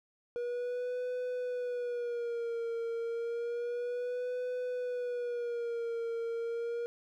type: tone with vibrato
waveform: triangle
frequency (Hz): 480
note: B4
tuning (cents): -49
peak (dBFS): -31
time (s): 0.36-6.86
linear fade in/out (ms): 0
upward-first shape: sine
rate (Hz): 0.3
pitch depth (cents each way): 67
effects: none